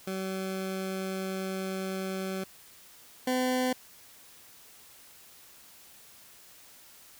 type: tone pair in turn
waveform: 20% pulse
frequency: 190 / 254.4 Hz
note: F#3 / C4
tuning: +46 / -48 cents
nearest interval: perfect fourth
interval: 506 cents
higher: second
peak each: -27 / -21 dBFS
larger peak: second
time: 0.07-2.44 / 3.27-3.73 s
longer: first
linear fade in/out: 5 ms
effects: white hiss -54 dBFS RMS until 7.19 s